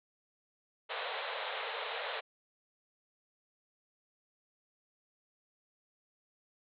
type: band-pass noise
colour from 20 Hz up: pink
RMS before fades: -39 dBFS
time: 0.89-2.21 s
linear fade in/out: 20 ms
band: 440 to 4000 Hz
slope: 96 dB/octave
effects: none